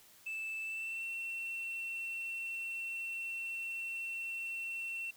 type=tone with pitch glide; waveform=sine; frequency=2637 to 2706 Hz; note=E7 to E7; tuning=0 to +45 cents; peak=-35 dBFS; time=0.26-5.11 s; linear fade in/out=10 ms; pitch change=+45 cents; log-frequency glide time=0.62-1.08 s; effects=tanh soft clip ceiling -36 dBFS + white hiss -61 dBFS RMS until 5.16 s